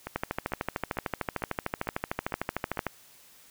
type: two click trains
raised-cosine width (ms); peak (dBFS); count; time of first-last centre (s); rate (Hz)
0.5; -13 / -19; 37 / 7; 0.16-2.867 / 0.07-2.773; 13.3 / 2.22
effects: white hiss -56 dBFS RMS until 3.5 s